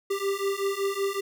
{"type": "beating tone pair", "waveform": "square", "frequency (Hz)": [392, 397.3], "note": ["G4", "G4"], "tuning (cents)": [0, 23], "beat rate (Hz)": 5.3, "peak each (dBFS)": [-30, -29], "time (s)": [0.1, 1.21], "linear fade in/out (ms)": 10, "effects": []}